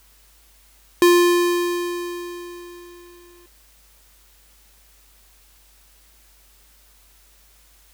square tone with exponential decay, 349.9 Hz, F4, 3 cents sharp, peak -10 dBFS, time 1.02-3.46 s, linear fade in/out 1 ms, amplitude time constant 530 ms, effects added 50 Hz sine -55 dBFS peak until 7.93 s + white hiss -55 dBFS RMS until 7.93 s

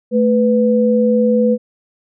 sine tone pair together, 220 / 495.9 Hz, A3 / B4, 0 / +7 cents, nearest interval octave + major second, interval 1407 cents, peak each -13 dBFS, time 0.11-1.58 s, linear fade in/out 50 ms, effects none

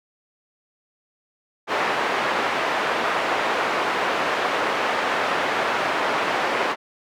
pink band-pass noise, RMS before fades -23 dBFS, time 1.67-6.76 s, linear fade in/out 50 ms, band 520 to 2100 Hz, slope 12 dB/octave, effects none

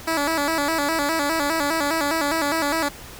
10% pulse tone with vibrato, 305.6 Hz, D#4, 31 cents flat, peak -12 dBFS, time 0.07-2.89 s, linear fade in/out 10 ms, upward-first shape square, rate 4.9 Hz, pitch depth 110 cents each way, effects pink hiss -40 dBFS RMS until 3.19 s

